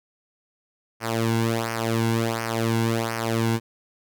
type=tone with flanger; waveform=sawtooth; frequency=114.2 Hz; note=A#2; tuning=35 cents flat; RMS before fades=-24 dBFS; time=1-3.6 s; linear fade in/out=50 ms; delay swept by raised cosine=0.26 to 1.66 ms; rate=1.4 Hz; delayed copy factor=-0.8; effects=none